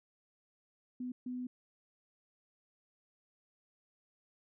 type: tone bursts at uneven times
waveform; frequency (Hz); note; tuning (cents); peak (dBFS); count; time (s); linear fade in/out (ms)
sine; 250; B3; +21; -37; 2; 1-1.12 / 1.26-1.47; 5
effects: none